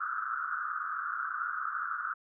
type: band-pass noise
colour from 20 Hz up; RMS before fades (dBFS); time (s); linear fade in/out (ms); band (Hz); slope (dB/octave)
pink; -35; 0-2.14; 10; 1200 to 1500; 96
effects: none